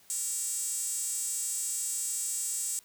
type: tone with high-pass filter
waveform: sawtooth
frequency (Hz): 466.2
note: A#4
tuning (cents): 0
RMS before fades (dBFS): -33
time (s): 0.1-2.79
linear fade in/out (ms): 0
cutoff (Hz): 7900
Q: 4.8
effects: white hiss -60 dBFS RMS until 2.84 s